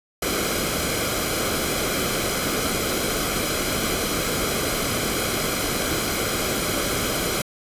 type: noise with comb filter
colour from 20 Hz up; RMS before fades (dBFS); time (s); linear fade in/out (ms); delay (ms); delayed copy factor
pink; -24; 0.22-7.42; 5; 1.1; -0.6
effects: resampled to 32000 Hz